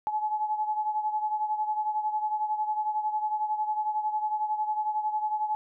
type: beating tone pair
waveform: sine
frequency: 852 / 863 Hz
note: G#5 / A5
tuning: +44 / -34 cents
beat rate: 11 Hz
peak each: -27 / -33 dBFS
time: 0.07-5.55 s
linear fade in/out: 0 ms
effects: none